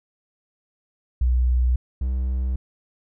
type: tone pair in turn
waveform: sine / triangle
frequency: 61.9 / 63.86 Hz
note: B1 / C2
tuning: +5 / -41 cents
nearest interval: minor second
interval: 54 cents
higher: second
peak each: -16 / -19 dBFS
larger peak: first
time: 1.21-1.76 / 2.01-2.56 s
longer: neither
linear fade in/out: 5 ms
effects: none